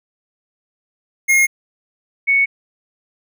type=tone pair in turn; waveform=square / sine; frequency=2146 / 2218 Hz; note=C7 / C#7; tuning=+43 / 0 cents; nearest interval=minor second; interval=57 cents; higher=second; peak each=-11 dBFS; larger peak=neither; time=1.28-1.47 / 2.27-2.46 s; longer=neither; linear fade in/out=20 ms; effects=none